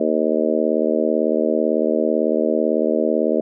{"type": "harmonic tone", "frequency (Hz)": 78, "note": "D#2", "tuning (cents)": 5, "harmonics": [3, 4, 5, 6, 7, 8], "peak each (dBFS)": [-23, -23, -23, -23, -23, -23], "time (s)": [0, 3.41], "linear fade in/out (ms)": 5, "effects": []}